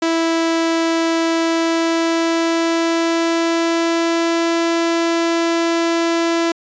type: tone with pitch glide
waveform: sawtooth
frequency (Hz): 329.6 to 334.6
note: E4 to E4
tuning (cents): 0 to +26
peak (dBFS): -11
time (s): 0.02-6.52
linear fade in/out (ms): 5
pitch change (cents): +26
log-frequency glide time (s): 1.35-4.58
effects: resampled to 16000 Hz